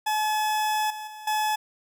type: tone with level steps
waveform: 40% pulse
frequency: 856 Hz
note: A5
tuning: 48 cents flat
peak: -22 / -33 / -38 / -22 dBFS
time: 0.06-1.56 s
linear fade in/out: 10 ms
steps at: 0.9 / 1.07 / 1.27 s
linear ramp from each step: 5 ms
effects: none